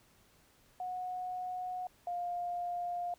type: tone pair in turn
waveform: sine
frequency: 731 / 704.3 Hz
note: F#5 / F5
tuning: -21 / +14 cents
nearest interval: minor second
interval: 65 cents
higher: first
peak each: -36 / -34 dBFS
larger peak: second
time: 0.8-1.87 / 2.07-3.14 s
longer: neither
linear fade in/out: 2 ms
effects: pink hiss -66 dBFS RMS until 3.18 s

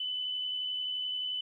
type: tone with amplitude modulation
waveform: sine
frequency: 3005 Hz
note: F#7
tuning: 26 cents sharp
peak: -30 dBFS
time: 0-1.41 s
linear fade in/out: 5 ms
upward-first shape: sine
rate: 71.5 Hz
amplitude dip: 35%
effects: 12-bit

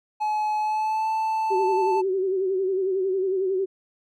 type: tone with pitch glide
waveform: triangle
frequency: 852 to 880.5 Hz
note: G#5 to A5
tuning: +44 to +1 cents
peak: -20 dBFS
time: 0.2-2.02 s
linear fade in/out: 20 ms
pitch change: +57 cents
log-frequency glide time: 0.59-1.08 s
type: tone with vibrato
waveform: sine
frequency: 380 Hz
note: F#4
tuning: 46 cents sharp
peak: -21 dBFS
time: 1.5-3.66 s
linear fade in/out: 20 ms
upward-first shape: sine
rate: 11 Hz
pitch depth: 62 cents each way
effects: none

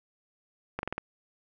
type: slowing click train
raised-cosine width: 0.5 ms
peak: -17 dBFS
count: 5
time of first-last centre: 0.79-0.98 s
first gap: 41 ms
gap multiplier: 1.1
effects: none

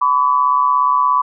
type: tone pair together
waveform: sine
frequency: 1003 / 1140 Hz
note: B5 / C#6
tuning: +26 / +48 cents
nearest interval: major second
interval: 222 cents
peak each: -14 dBFS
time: 0.01-1.22 s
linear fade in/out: 10 ms
effects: none

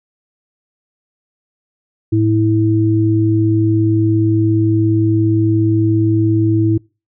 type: tone pair together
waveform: sine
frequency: 108.65 / 325.8 Hz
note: A2 / E4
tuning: -21 / -20 cents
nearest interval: octave + perfect fifth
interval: 1901 cents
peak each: -13 dBFS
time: 2.12-6.78 s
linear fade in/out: 10 ms
effects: noise-tail reverb RT60 0.3 s tail -25 dB re dry

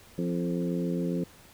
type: harmonic tone with a mistuned harmonic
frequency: 87.31 Hz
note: F2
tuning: in tune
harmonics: 2 / 3 / 4 / 5 / 6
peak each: -29 / -33 / -35 / -37 / -39 dBFS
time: 0.18-1.24 s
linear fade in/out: 5 ms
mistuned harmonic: 4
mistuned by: -27 cents
effects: pink hiss -54 dBFS RMS until 1.53 s

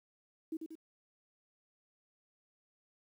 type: tone with echo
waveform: sine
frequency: 320.4 Hz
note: E4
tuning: 49 cents flat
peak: -35 dBFS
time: 0.52-0.57 s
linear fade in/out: 5 ms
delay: 92 ms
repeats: 2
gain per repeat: -5 dB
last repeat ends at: 0.754 s
effects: 11-bit

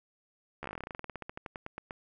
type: slowing click train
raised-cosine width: 0.5 ms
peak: -24 dBFS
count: 26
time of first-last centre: 0.63-1.909 s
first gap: 13 ms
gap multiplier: 1.1
effects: none

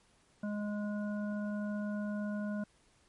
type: harmonic tone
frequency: 207.7 Hz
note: G#3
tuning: in tune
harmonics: 1 / 3 / 5 / 7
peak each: -34 / -43 / -53 / -48 dBFS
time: 0.43-2.64 s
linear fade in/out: 5 ms
effects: pink hiss -68 dBFS RMS until 3.08 s + MP3 48 kbps

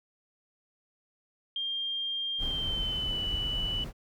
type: tone with pitch glide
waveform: sine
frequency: 3200 to 2969 Hz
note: G7 to F#7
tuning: +35 to +5 cents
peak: -30 dBFS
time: 1.56-3.84 s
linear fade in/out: 2 ms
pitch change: -130 cents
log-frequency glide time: 2.38-3.2 s
type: noise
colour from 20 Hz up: brown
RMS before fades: -36 dBFS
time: 2.38-3.93 s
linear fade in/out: 50 ms
effects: none

